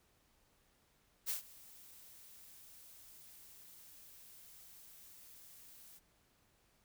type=noise with ADSR envelope; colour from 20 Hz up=blue; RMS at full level=-36 dBFS; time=1.26-6 s; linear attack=36 ms; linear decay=120 ms; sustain=-22 dB; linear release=33 ms; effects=pink hiss -73 dBFS RMS until 6.84 s